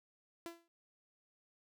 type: tone with exponential decay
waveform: sawtooth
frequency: 337.6 Hz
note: E4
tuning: 41 cents sharp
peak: -37 dBFS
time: 0.46-0.68 s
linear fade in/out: 0 ms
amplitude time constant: 46 ms
effects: none